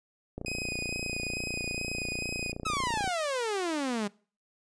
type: click train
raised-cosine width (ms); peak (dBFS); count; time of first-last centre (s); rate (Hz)
2; -23; 80; 0.38-3.076; 29.3
type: tone with vibrato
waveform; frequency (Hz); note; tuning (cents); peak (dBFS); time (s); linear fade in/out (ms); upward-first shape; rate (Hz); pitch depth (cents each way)
sawtooth; 2502; D#7; +9; -30; 0.46-2.52; 2; sine; 2.3; 15
type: exponential sweep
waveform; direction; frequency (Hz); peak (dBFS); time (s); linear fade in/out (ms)
sawtooth; down; 1318.5 to 198.6; -25; 2.65-4.08; 10
effects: noise-tail reverb RT60 0.4 s tail -23 dB re dry + resampled to 22050 Hz